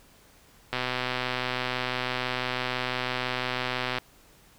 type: click train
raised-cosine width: 0.3 ms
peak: -12 dBFS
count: 411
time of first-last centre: 0.73-3.984 s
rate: 126 Hz
effects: pink hiss -57 dBFS RMS until 4.58 s